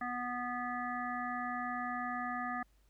harmonic tone, 245.7 Hz, B3, 9 cents flat, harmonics 1 / 3 / 5 / 7 / 8, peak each -42 / -40 / -40 / -43 / -47 dBFS, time 0.01-2.63 s, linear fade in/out 5 ms, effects added 50 Hz sine -65 dBFS peak until 2.89 s + pink hiss -75 dBFS RMS until 2.89 s

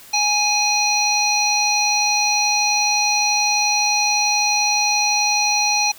harmonic tone, 830.6 Hz, G#5, in tune, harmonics 1 / 3 / 5 / 7, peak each -21 / -21 / -21 / -21 dBFS, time 0.13-5.92 s, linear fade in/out 10 ms, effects white hiss -43 dBFS RMS until 5.98 s

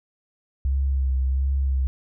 sine tone with vibrato, 66.7 Hz, C2, 34 cents sharp, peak -19 dBFS, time 0.65-1.87 s, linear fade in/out 0 ms, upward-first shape sine, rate 1.4 Hz, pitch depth 37 cents each way, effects none

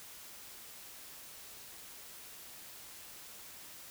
silence, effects white hiss -51 dBFS RMS until 3.9 s

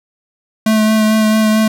square tone with vibrato, 217.2 Hz, A3, 22 cents flat, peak -10 dBFS, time 0.66-1.68 s, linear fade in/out 5 ms, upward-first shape sine, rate 4.5 Hz, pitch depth 15 cents each way, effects none

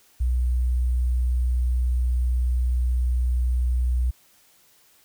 sine tone with sample-and-hold, 61.74 Hz, B1, in tune, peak -19 dBFS, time 0.2-4.11 s, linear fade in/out 10 ms, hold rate 8820 Hz, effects white hiss -58 dBFS RMS until 5.04 s

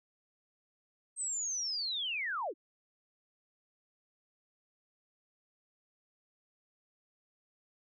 sine linear sweep, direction down, 8372 to 261.6 Hz, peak -33 dBFS, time 1.16-2.54 s, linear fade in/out 50 ms, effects none

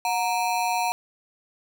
square ring-modulated tone, 830.6 Hz, G#5, in tune, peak -20 dBFS, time 0.05-0.92 s, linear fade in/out 0 ms, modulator 102 Hz, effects none

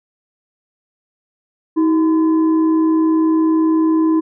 sine tone with frequency modulation, 319 Hz, D#4, 43 cents sharp, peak -11 dBFS, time 1.76-4.21 s, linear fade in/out 20 ms, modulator 698 Hz, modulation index 0.36, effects none

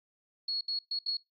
sine tone bursts at uneven times, 4338 Hz, C#8, 38 cents flat, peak -30 dBFS, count 4, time 0.48-0.61 / 0.68-0.79 / 0.91-0.99 / 1.06-1.17 s, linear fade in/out 5 ms, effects noise-tail reverb RT60 0.2 s tail -23 dB re dry + AAC 32 kbps

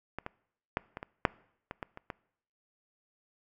clicks, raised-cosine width 0.5 ms, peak -21 / -22 / -13 / -23 / -24 / -7 / -23 / -21 / -28 / -22 dBFS, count 10, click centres 0.186 / 0.264 / 0.771 / 0.971 / 1.029 / 1.252 / 1.711 / 1.828 / 1.974 / 2.102 s, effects noise-tail reverb RT60 0.7 s tail -23 dB re dry

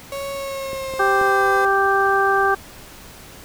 35% pulse tone with pitch glide, 554.4 to 511.3 Hz, C#5 to C5, 0 to -40 cents, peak -24 dBFS, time 0.12-1.65 s, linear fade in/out 2 ms, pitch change -140 cents, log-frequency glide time 0.31-1.45 s
clicks, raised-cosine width 2 ms, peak -20 / -21 / -19 / -26 dBFS, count 4, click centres 0.732 / 0.938 / 1.214 / 2.009 s
harmonic tone, 392 Hz, G4, in tune, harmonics 1 / 2 / 3 / 4, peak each -20 / -20 / -20 / -20 dBFS, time 0.99-2.55 s, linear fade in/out 10 ms
effects pink hiss -41 dBFS RMS until 3.44 s

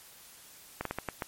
slowing click train, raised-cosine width 0.5 ms, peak -17 dBFS, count 6, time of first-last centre 0.81-1.222 s, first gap 43 ms, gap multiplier 1.33, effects white hiss -53 dBFS RMS until 1.27 s + MP3 64 kbps

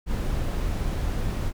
brown noise, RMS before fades -26 dBFS, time 0.06-1.53 s, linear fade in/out 50 ms, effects none

